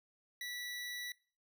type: tone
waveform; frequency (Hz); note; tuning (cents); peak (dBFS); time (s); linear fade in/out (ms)
25% pulse; 1956; B6; -17; -37; 0.41-1.12; 2
effects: noise-tail reverb RT60 0.4 s tail -22 dB re dry